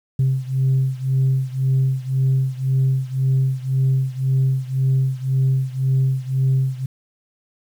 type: beating tone pair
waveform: sine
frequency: 131.8 / 133.7 Hz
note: C3 / C3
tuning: +13 / +38 cents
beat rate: 1.9 Hz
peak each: -17 / -19 dBFS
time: 0.19-6.86 s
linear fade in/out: 5 ms
effects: tanh soft clip ceiling -11 dBFS + 8-bit